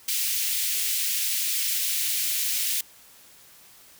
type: high-pass noise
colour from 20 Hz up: white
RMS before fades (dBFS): -26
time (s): 0.08-2.81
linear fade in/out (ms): 5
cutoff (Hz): 2200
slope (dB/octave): 24
effects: white hiss -52 dBFS RMS until 3.99 s